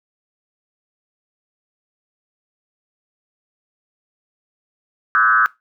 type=tone with frequency modulation; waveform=sine; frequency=1396.9 Hz; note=F6; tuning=in tune; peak=-11 dBFS; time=5.15-5.46 s; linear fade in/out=0 ms; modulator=117 Hz; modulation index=1.8; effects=noise-tail reverb RT60 0.2 s tail -20 dB re dry